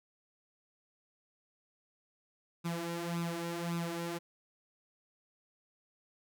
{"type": "tone with flanger", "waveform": "sawtooth", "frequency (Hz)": 169.9, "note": "F3", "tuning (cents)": -47, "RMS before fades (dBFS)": -37, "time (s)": [2.64, 4.19], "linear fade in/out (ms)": 20, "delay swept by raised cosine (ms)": [0.79, 3.79], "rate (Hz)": 1.8, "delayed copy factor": 0.7, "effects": []}